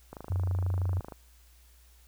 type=click train; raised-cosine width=1 ms; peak=-27 dBFS; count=27; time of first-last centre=0.13-1.122 s; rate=26.2 Hz
type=tone with vibrato; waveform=sine; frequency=91.7 Hz; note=F#2; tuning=15 cents flat; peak=-26 dBFS; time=0.3-1 s; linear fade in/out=5 ms; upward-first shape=sine; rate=15 Hz; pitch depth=12 cents each way
effects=added 60 Hz sine -56 dBFS peak until 2.07 s + white hiss -63 dBFS RMS until 2.07 s